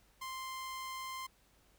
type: tone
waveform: sawtooth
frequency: 1046.5 Hz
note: C6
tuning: in tune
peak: -37 dBFS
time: 0.21-1.27 s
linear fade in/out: 10 ms
effects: added 50 Hz sine -70 dBFS peak until 1.78 s + pink hiss -69 dBFS RMS until 1.78 s